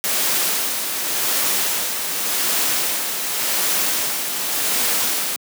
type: noise with tremolo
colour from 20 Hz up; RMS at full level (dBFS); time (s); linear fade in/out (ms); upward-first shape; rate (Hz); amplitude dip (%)
white; -19; 0.04-5.36; 0; sine; 0.88; 45
effects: high-pass 200 Hz 12 dB/octave